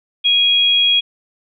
sine tone pair together, 2472 / 3300 Hz, D#7 / G#7, -12 / -12 cents, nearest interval perfect fourth, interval 500 cents, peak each -20 / -11 dBFS, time 0.24-1.01 s, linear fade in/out 20 ms, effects none

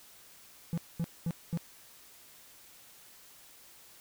triangle tone bursts, 167.7 Hz, E3, 30 cents sharp, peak -27 dBFS, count 4, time 0.73-1.574 s, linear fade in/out 0 ms, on 46 ms, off 220 ms, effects white hiss -56 dBFS RMS until 4 s

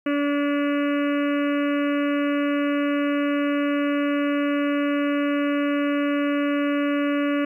harmonic tone, 287.5 Hz, D4, 37 cents flat, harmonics 1 / 2 / 4 / 5 / 6 / 7 / 8 / 9 / 10, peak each -21 / -27 / -33 / -35 / -37 / -38 / -39 / -40 / -41 dBFS, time 0.06-7.45 s, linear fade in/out 5 ms, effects 10-bit

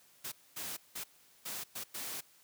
white noise bursts at uneven times, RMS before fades -41 dBFS, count 6, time 0.24-0.32 / 0.56-0.77 / 0.95-1.04 / 1.45-1.64 / 1.75-1.84 / 1.94-2.21 s, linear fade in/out 10 ms, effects white hiss -64 dBFS RMS until 2.43 s + high-pass 80 Hz 12 dB/octave

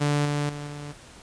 sawtooth tone with level steps, 146 Hz, D3, 10 cents flat, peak -17 / -20 / -29 / -31 dBFS, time 0-0.93 s, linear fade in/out 20 ms, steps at 0.25 / 0.49 / 0.67 s, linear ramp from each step 2 ms, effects pink hiss -48 dBFS RMS until 1.22 s + resampled to 22050 Hz

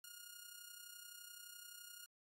5% pulse tone with amplitude modulation, 1427 Hz, F6, 37 cents sharp, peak -39 dBFS, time 0.04-2.06 s, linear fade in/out 2 ms, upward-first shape sine, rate 31.7 Hz, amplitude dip 60%, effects AAC 48 kbps

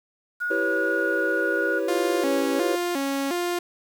sine tone, 1447 Hz, F#6, 39 cents flat, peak -24 dBFS, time 0.4-1.8 s, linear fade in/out 20 ms
triangle chord, C# half-diminished seventh, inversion first, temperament equal, 329.6 / 392 / 493.9 / 554.4 Hz, E4 / G4 / B4 / C#5, 0 / 0 / 0 / 0 cents, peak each -27 dBFS, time 0.5-2.76 s, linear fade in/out 10 ms
sawtooth tone with vibrato, 311.1 Hz, D#4, in tune, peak -20 dBFS, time 1.88-3.59 s, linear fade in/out 5 ms, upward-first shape square, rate 1.4 Hz, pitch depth 210 cents each way
effects 8-bit

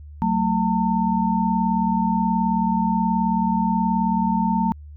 sine tone cluster, 186.2 / 224.9 / 900 Hz, F#3 / A3 / A5, +11 / +38 / +39 cents, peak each -22 dBFS, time 0.22-4.72 s, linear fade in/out 0 ms, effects added 74 Hz sine -37 dBFS peak until 4.96 s

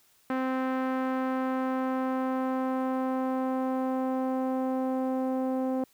sawtooth tone with low-pass filter sweep, 260.2 Hz, C4, 9 cents flat, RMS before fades -29 dBFS, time 0.3-5.84 s, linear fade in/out 2 ms, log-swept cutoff 1600 to 660 Hz, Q 1.3, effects white hiss -64 dBFS RMS until 5.93 s

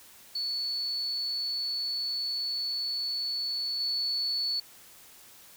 sine tone with level steps, 4435 Hz, C#8, in tune, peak -29 / -27 dBFS, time 0.35-4.6 s, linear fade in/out 5 ms, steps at 3.8 s, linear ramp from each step 5 ms, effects white hiss -53 dBFS RMS until 5.56 s

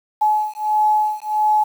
sine beating tone pair, 851 / 852.5 Hz, G#5 / G#5, +42 / +45 cents, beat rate 1.5 Hz, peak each -18 dBFS, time 0.21-1.64 s, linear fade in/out 10 ms, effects 7-bit

